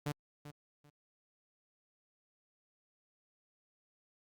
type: tone with echo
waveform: sawtooth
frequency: 146.83 Hz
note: D3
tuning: in tune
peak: -30 dBFS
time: 0.06-0.12 s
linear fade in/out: 5 ms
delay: 390 ms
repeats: 2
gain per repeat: -13 dB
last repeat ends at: 0.9 s
effects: Opus 48 kbps